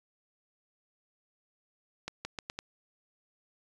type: accelerating click train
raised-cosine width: 0.2 ms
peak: -19 dBFS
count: 5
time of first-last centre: 2.08-2.59 s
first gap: 170 ms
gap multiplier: 0.81
effects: resampled to 24000 Hz